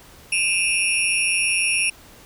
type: tone cluster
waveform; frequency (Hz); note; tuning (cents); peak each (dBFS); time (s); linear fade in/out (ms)
sine; 2426 / 2609 / 2796 / 5550 / 9870; D#7 / E7 / F7 / F8 / D#9; -44 / -18 / +1 / -12 / -15; -26 / -22 / -26 / -29 / -23; 0.32-1.9; 5
effects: pink hiss -47 dBFS RMS until 2.25 s